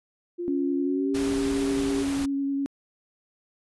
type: tone with pitch glide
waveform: sine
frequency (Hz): 349.2 to 398.8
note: F4 to G4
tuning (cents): 0 to +30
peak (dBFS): -28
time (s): 0.38-2.04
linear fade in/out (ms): 20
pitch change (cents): +230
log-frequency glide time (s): 0.8-1.17
type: tone with vibrato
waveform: sine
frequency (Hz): 277.2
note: C#4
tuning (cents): 0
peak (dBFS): -24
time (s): 0.48-2.66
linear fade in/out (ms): 0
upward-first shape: sine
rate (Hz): 10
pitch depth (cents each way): 12
type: noise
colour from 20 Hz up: pink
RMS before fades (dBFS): -35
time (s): 1.14-2.26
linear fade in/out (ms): 10
effects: resampled to 24000 Hz